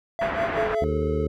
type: tone with tremolo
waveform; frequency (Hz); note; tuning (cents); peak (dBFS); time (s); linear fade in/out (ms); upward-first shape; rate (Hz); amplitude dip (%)
triangle; 673; E5; +36; -19; 0.19-0.84; 0; triangle; 5.4; 95
type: low-pass noise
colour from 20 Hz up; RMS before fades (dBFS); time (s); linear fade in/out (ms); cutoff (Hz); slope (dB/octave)
white; -29; 0.21-0.75; 5; 1900; 24
type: tone with vibrato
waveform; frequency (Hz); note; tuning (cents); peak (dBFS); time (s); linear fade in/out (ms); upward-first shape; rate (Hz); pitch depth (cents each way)
triangle; 430.6; A4; -37; -24; 0.57-1.27; 5; sine; 16; 16
type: harmonic tone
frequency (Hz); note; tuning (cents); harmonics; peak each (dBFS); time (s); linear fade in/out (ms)
76.6; D#2; -27; 1 / 2 / 3 / 4 / 5 / 6 / 7; -27 / -30 / -32 / -33 / -34 / -35 / -35; 0.81-1.28; 10
effects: none